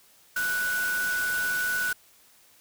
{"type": "tone in noise", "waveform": "sine", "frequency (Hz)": 1480, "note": "F#6", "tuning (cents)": 0, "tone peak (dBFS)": -25, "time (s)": [0.36, 1.93], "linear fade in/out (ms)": 5, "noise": "white", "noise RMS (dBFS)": -35, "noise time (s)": [0.36, 1.93], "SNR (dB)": 7, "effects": ["white hiss -58 dBFS RMS until 2.6 s"]}